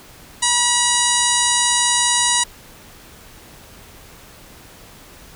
harmonic tone, 965 Hz, B5, 40 cents flat, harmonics 1 / 2 / 3 / 4 / 5 / 6 / 7 / 8 / 9 / 10, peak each -22 / -24 / -25 / -22 / -27 / -26 / -22 / -26 / -23 / -24 dBFS, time 0.42-2.44 s, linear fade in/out 10 ms, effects pink hiss -43 dBFS RMS until 5.35 s

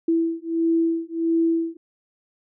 sine beating tone pair, 329.6 / 331.1 Hz, E4 / E4, 0 / +8 cents, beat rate 1.5 Hz, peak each -22 dBFS, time 0.08-1.77 s, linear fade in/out 5 ms, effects none

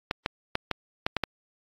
clicks, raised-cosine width 0.3 ms, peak -9 dBFS, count 7, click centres 0.111 / 0.261 / 0.554 / 0.713 / 1.065 / 1.167 / 1.237 s, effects AAC 32 kbps

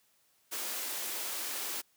white high-pass noise, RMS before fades -37 dBFS, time 0.51-1.82 s, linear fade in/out 20 ms, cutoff 260 Hz, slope 24 dB/octave, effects white hiss -70 dBFS RMS until 1.96 s + high-pass 80 Hz 12 dB/octave

